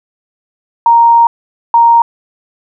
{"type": "tone bursts at uneven times", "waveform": "sine", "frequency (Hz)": 932.3, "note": "A#5", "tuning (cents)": 0, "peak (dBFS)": -3, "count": 2, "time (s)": [[0.86, 1.27], [1.74, 2.02]], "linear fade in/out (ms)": 2, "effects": []}